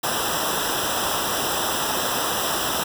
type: noise with comb filter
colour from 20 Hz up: pink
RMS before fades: -24 dBFS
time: 0.03-2.84 s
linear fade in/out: 10 ms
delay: 0.45 ms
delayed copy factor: -0.95
effects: none